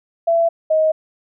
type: tone pair in turn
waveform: sine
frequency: 670 / 628.6 Hz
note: E5 / D#5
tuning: +28 / +18 cents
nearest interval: minor second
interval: 110 cents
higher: first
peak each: -12 dBFS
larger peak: neither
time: 0.27-0.49 / 0.7-0.92 s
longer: neither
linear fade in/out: 10 ms
effects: none